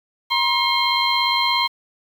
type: tone cluster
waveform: sine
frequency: 958 / 1055 / 2154 / 3189 / 4126 Hz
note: A#5 / C6 / C7 / G7 / C8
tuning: +47 / +14 / +50 / +29 / -25 cents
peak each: -23 dBFS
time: 0.3-1.68 s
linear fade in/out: 20 ms
effects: 7-bit